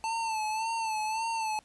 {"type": "tone with vibrato", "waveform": "square", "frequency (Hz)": 885, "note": "A5", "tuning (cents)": 10, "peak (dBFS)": -30, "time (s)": [0.04, 1.59], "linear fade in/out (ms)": 0, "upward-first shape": "sine", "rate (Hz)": 1.8, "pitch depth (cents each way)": 56, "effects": ["pink hiss -62 dBFS RMS until 1.64 s", "resampled to 24000 Hz"]}